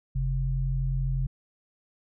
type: tone pair together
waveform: sine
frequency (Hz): 44.31 / 132.7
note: F1 / C3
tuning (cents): +26 / +25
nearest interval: octave + perfect fifth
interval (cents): 1899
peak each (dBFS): -27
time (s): 0.15-1.27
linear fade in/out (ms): 10
effects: none